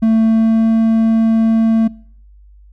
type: tone with pitch glide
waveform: triangle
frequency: 223 to 224.4 Hz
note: A3 to A3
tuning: +23 to +34 cents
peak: -7 dBFS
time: 0.02-1.88 s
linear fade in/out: 10 ms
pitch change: +11 cents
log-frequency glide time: 0.23-0.66 s
effects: noise-tail reverb RT60 0.6 s tail -24 dB re dry + added 50 Hz sine -40 dBFS peak until 2.72 s